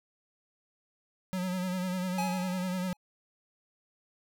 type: tone with vibrato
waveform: square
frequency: 183.4 Hz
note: F#3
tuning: 15 cents flat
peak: -31 dBFS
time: 1.33-2.93 s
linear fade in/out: 0 ms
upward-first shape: sine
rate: 10 Hz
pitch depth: 46 cents each way
type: tone with exponential decay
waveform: square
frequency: 840 Hz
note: G#5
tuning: 19 cents sharp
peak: -30 dBFS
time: 2.18-2.97 s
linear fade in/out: 5 ms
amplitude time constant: 170 ms
effects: none